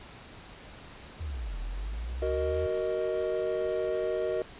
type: linear two-way sweep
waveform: sine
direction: down then up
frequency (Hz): 83.4 to 38.89 to 83.4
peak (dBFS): -32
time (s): 1.2-2.67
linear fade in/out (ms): 10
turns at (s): 1.59
type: chord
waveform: triangle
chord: D# minor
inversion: first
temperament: just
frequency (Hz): 373.4 / 466.7 / 622.3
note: F#4 / A#4 / D#5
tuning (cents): +16 / +2 / 0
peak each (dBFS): -30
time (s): 2.22-4.42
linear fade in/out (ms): 2
effects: pink hiss -48 dBFS RMS until 4.59 s + resampled to 8000 Hz